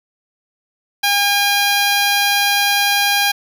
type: tone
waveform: 10% pulse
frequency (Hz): 809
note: G#5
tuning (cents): -46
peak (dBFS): -5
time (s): 1.03-3.32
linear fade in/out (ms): 10
effects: none